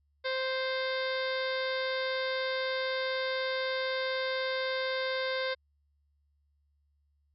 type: harmonic tone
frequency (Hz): 523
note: C5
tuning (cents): -1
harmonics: 1 / 2 / 3 / 4 / 5 / 6 / 7 / 8 / 9 / 10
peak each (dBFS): -32 / -40 / -37 / -39 / -49 / -49 / -40 / -47 / -44 / -54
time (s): 0.24-5.55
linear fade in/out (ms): 20
effects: added 72 Hz sine -69 dBFS peak until 7.34 s